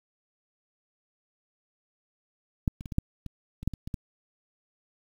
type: clicks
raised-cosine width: 5 ms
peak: -11 / -27 / -27 / -22 / -11 / -25 / -26 / -12 / -24 / -24 / -19 dBFS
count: 11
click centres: 2.678 / 2.809 / 2.858 / 2.922 / 2.984 / 3.263 / 3.63 / 3.676 / 3.737 / 3.875 / 3.942 s
effects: 8-bit